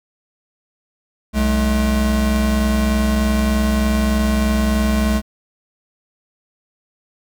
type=tone pair together; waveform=square; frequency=63.51 / 213.8 Hz; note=B1 / A3; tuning=+49 / -49 cents; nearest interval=octave + major sixth; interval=2102 cents; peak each=-18 dBFS; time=1.33-5.22 s; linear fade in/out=50 ms; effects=none